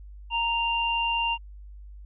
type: tone pair together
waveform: sine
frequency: 930 / 2787 Hz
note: A#5 / F7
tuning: -4 / -4 cents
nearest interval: octave + perfect fifth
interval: 1900 cents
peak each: -26 / -26 dBFS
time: 0.3-1.38 s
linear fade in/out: 50 ms
effects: added 50 Hz sine -41 dBFS peak until 2.05 s